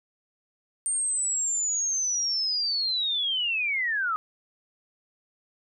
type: linear sweep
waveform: sine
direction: down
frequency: 8790 to 1233 Hz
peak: -24 dBFS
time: 0.86-4.16 s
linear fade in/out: 0 ms
effects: none